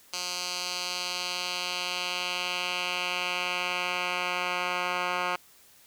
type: tone with band-pass filter sweep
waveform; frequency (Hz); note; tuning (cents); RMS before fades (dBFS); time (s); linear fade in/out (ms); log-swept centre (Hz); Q
10% pulse; 179.2; F3; +45; -31; 0.13-5.36; 5; 5100 to 1700; 1.6
effects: white hiss -57 dBFS RMS until 5.86 s